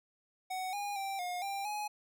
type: tone with pitch steps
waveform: square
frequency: 746 / 815 / 783 / 716 / 792 / 838 Hz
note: F#5 / G#5 / G5 / F5 / G5 / G#5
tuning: +14 / -33 / -2 / +43 / +18 / +15 cents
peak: -36 dBFS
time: 0.5-1.88 s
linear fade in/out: 10 ms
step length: 230 ms
effects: none